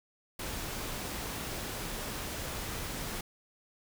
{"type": "noise", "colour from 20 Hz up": "pink", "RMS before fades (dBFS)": -38, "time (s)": [0.39, 3.21], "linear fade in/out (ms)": 5, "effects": []}